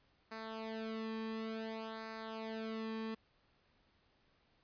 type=tone with flanger; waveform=sawtooth; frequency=222 Hz; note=A3; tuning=16 cents sharp; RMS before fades=-43 dBFS; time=0.31-3.15 s; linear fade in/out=10 ms; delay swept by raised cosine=0.31 to 1.41 ms; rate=0.56 Hz; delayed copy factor=-0.8; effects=pink hiss -73 dBFS RMS until 4.63 s + resampled to 11025 Hz